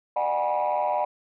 sine tone cluster, 601 / 735 / 819 / 971 Hz, D5 / F#5 / G#5 / B5, +40 / -12 / -24 / -30 cents, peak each -26 / -26 / -27 / -27 dBFS, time 0.16-1.05 s, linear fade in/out 5 ms, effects tanh soft clip ceiling -17 dBFS

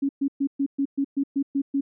sine tone bursts, 277.2 Hz, C#4, in tune, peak -20 dBFS, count 10, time 0.02-1.81 s, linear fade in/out 10 ms, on 71 ms, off 120 ms, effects none

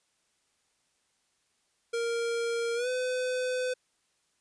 square tone with pitch glide, 466.2 to 505.5 Hz, A#4 to B4, 0 to +40 cents, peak -29 dBFS, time 1.93-3.74 s, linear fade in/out 10 ms, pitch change +140 cents, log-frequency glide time 2.75-2.88 s, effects white hiss -73 dBFS RMS until 4.4 s + resampled to 22050 Hz

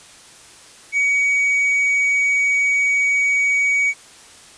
triangle tone, 2257 Hz, C#7, 31 cents sharp, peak -13 dBFS, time 0.92-3.94 s, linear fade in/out 50 ms, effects white hiss -44 dBFS RMS until 4.57 s + resampled to 22050 Hz

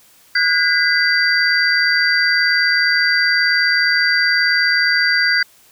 sine tone cluster, 1458 / 1617 / 2003 / 4705 Hz, F#6 / G#6 / B6 / D8, -26 / -47 / +24 / +2 cents, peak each -18 dBFS, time 0.35-5.43 s, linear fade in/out 5 ms, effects white hiss -50 dBFS RMS until 5.71 s

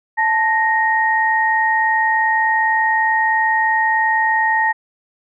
sine tone pair together, 878.6 / 1864.7 Hz, A5 / A#6, -3 / 0 cents, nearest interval octave + minor second, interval 1303 cents, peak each -16 / -16 dBFS, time 0.17-4.73 s, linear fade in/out 20 ms, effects none

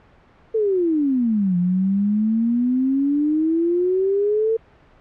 sine exponential two-way sweep, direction down then up, 454.5 to 174.8 to 454.5 Hz, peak -16 dBFS, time 0.54-4.57 s, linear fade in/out 10 ms, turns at 1.57 s, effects pink hiss -52 dBFS RMS until 5 s + low-pass 2000 Hz 12 dB/octave

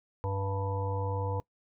harmonic tone, 98 Hz, G2, in tune, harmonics 1 / 3 / 5 / 7 / 9 / 10, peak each -31 / -45 / -36 / -49 / -39 / -41 dBFS, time 0.24-1.4 s, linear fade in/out 0 ms, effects noise-tail reverb RT60 0.1 s tail -22 dB re dry

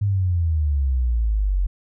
sine exponential sweep, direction down, 103.83 to 44.46 Hz, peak -17 dBFS, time 0.01-1.67 s, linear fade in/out 10 ms, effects none

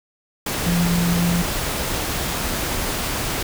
sine tone in noise, 172.8 Hz, F3, 18 cents flat, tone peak -17 dBFS, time 0.66-1.42 s, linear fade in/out 5 ms, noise pink, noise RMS -24 dBFS, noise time 0.46-3.43 s, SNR +4 dB, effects none

